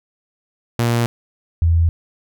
sawtooth / sine tone pair in turn, 117.9 / 83.37 Hz, A#2 / E2, +20 / +20 cents, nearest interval tritone, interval 600 cents, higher first, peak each -11 dBFS, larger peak neither, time 0.79-1.06 / 1.62-1.89 s, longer neither, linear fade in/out 0 ms, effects none

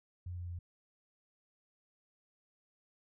sine tone with pitch steps, 88.9 / 87.93 / 86.97 Hz, F2 / F2 / F2, +31 / +12 / -7 cents, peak -39 dBFS, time 0.26-0.59 s, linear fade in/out 5 ms, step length 110 ms, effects none

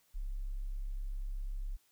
sine tone, 33.88 Hz, C#1, 39 cents flat, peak -35 dBFS, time 0.14-1.77 s, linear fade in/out 20 ms, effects white hiss -71 dBFS RMS until 1.91 s

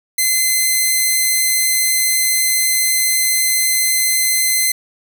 5% pulse tone, 2056 Hz, C7, 31 cents flat, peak -3 dBFS, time 0.18-4.72 s, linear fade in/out 5 ms, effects none

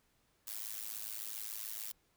blue noise with amplitude modulation, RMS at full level -39 dBFS, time 0.47-1.92 s, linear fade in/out 5 ms, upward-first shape sine, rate 107 Hz, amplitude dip 100%, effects pink hiss -74 dBFS RMS until 2.16 s

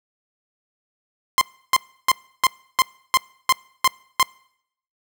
sawtooth tone bursts, 1046.5 Hz, C6, in tune, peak -9 dBFS, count 9, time 1.38-4.228 s, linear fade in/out 0 ms, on 32 ms, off 320 ms, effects noise-tail reverb RT60 0.7 s tail -25 dB re dry

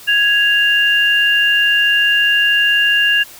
sine tone pair together, 1661.3 / 2794 Hz, G#6 / F7, 0 / 0 cents, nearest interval major sixth, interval 900 cents, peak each -13 dBFS, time 0.07-3.24 s, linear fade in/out 20 ms, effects white hiss -38 dBFS RMS until 3.39 s

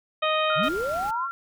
harmonic tone, 622.3 Hz, D#5, in tune, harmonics 1 / 2 / 3 / 4 / 5 / 6, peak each -25 / -25 / -34 / -30 / -32 / -33 dBFS, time 0.22-0.69 s, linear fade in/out 10 ms
sine tone with pitch glide, 1396.9 to 1374.5 Hz, F6 to F6, 0 to -28 cents, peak -29 dBFS, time 0.5-1.31 s, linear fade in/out 0 ms, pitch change -28 cents, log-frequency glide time 0.74-0.92 s
sine linear sweep, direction up, 110.5 to 1127 Hz, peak -26 dBFS, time 0.55-1.29 s, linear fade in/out 50 ms
pink noise, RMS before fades -41 dBFS, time 0.63-1.11 s, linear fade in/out 5 ms
effects none

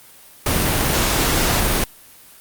pink noise, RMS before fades -18 dBFS, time 0.46-1.84 s, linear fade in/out 2 ms, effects white hiss -45 dBFS RMS until 2.4 s + Opus 32 kbps

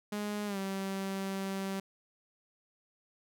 sawtooth tone with pitch glide, 207.7 to 193.79 Hz, G#3 to G3, 0 to -20 cents, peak -30 dBFS, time 0.12-1.8 s, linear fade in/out 5 ms, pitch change -120 cents, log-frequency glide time 0.46-0.58 s, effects none

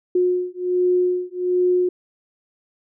sine beating tone pair, 360.4 / 361.7 Hz, F#4 / F#4, -45 / -39 cents, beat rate 1.3 Hz, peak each -20 dBFS, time 0.15-1.89 s, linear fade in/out 5 ms, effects none

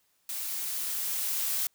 blue noise with level ramp, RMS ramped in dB -35 to -29 dBFS, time 0.29-1.67 s, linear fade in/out 2 ms, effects white hiss -71 dBFS RMS until 1.74 s

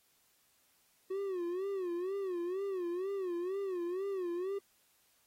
triangle tone with vibrato, 370 Hz, F#4, in tune, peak -32 dBFS, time 1.1-4.59 s, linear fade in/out 10 ms, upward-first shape sine, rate 2.1 Hz, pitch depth 130 cents each way, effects white hiss -71 dBFS RMS until 5.26 s + AAC 48 kbps

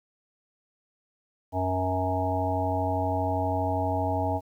harmonic tone with a mistuned harmonic, 92.5 Hz, F#2, in tune, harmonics 1 / 3 / 5 / 7 / 9 / 10, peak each -29 / -32 / -36 / -30 / -30 / -37 dBFS, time 1.52-4.41 s, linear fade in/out 50 ms, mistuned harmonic 5, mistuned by +22 cents, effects 10-bit

